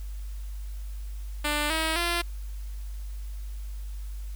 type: tone with pitch steps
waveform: 5% pulse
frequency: 296.3 / 319.4 / 344.3 Hz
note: D4 / D#4 / F4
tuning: +15 / +45 / -25 cents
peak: -14 dBFS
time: 1.44-2.22 s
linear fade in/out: 10 ms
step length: 260 ms
effects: added 50 Hz sine -33 dBFS peak until 4.35 s + white hiss -55 dBFS RMS until 4.35 s